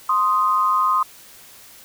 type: tone pair together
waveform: sine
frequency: 1046.5 / 1244.5 Hz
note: C6 / D#6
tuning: 0 / 0 cents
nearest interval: minor third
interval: 300 cents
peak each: -18 dBFS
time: 0.09-1.03 s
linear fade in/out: 5 ms
effects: white hiss -45 dBFS RMS until 1.84 s